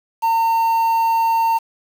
triangle tone with quantisation, 910 Hz, A#5, 42 cents flat, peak -12 dBFS, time 0.22-1.59 s, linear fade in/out 20 ms, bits 6, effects none

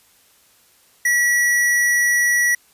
square tone, 1936 Hz, B6, 35 cents flat, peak -15 dBFS, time 1.05-2.55 s, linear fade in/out 5 ms, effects white hiss -55 dBFS RMS until 2.73 s + resampled to 32000 Hz

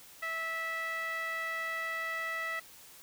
sawtooth tone with band-pass filter, 654 Hz, E5, 14 cents flat, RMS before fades -36 dBFS, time 0.22-2.6 s, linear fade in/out 10 ms, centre 1800 Hz, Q 4.9, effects white hiss -54 dBFS RMS until 3.02 s

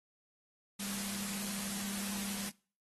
sine tone in noise, 199.3 Hz, G3, 29 cents sharp, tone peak -41 dBFS, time 0.79-2.5 s, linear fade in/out 10 ms, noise white, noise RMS -40 dBFS, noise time 0.79-2.5 s, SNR -4 dB, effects noise-tail reverb RT60 0.4 s tail -23 dB re dry + AAC 32 kbps

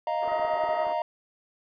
triangle chord, Eb suspended second, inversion none, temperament equal, 622.3 / 698.5 / 932.3 Hz, Eb5 / F5 / Bb5, 0 / 0 / 0 cents, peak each -28 dBFS, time 0.07-1.02 s, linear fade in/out 2 ms
white band-pass noise, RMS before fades -41 dBFS, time 0.21-0.94 s, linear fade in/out 20 ms, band 320 to 1100 Hz, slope 24 dB/octave
clicks, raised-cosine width 2 ms, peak -35 dBFS, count 8, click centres 0.277 / 0.319 / 0.397 / 0.448 / 0.537 / 0.638 / 0.69 / 0.868 s
harmonic tone, 633 Hz, D#5, 30 cents sharp, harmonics 1 / 2 / 3, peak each -31 / -37 / -41 dBFS, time 0.28-0.85 s, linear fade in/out 5 ms
effects resampled to 11025 Hz

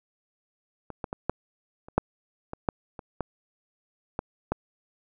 clicks, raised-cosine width 1 ms, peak -23 / -17 / -18 / -10 / -30 / -6 / -20 / -9 / -24 / -14 / -14 / -11 dBFS, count 12, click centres 0.903 / 1.042 / 1.129 / 1.296 / 1.885 / 1.98 / 2.534 / 2.688 / 2.992 / 3.207 / 4.191 / 4.52 s, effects none

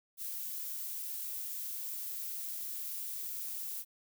violet noise, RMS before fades -40 dBFS, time 0.17-3.85 s, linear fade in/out 50 ms, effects none

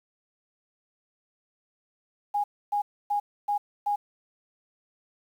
sine tone bursts, 822 Hz, G#5, 18 cents flat, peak -23 dBFS, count 5, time 2.34-3.96 s, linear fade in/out 10 ms, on 100 ms, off 280 ms, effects 9-bit

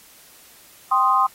sine chord, C minor, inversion second, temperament equal, 784 / 1046.5 / 1244.5 Hz, G5 / C6 / Eb6, 0 / 0 / 0 cents, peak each -22 / -17 / -19 dBFS, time 0.91-1.27 s, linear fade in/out 10 ms, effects white hiss -49 dBFS RMS until 1.34 s + AAC 48 kbps

